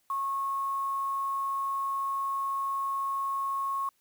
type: tone with quantisation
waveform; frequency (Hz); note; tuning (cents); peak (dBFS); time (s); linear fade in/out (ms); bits
sine; 1094; C#6; -23; -28; 0.1-3.89; 2; 8
effects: white hiss -71 dBFS RMS until 4 s